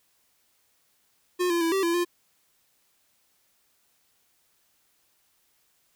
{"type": "tone with pitch steps", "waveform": "square", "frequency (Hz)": [359.1, 342.2, 330.7, 386.9, 339, 349.9], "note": ["F4", "F4", "E4", "G4", "E4", "F4"], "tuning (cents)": [48, -35, 6, -23, 49, 3], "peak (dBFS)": -23, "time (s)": [1.39, 2.05], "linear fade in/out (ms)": 20, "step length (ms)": 110, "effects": ["white hiss -68 dBFS RMS until 5.95 s"]}